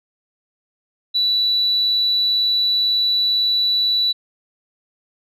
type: tone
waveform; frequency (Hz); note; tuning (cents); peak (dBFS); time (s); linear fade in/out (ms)
sine; 3951; B7; 0; -14; 1.14-4.13; 20
effects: tanh soft clip ceiling -10 dBFS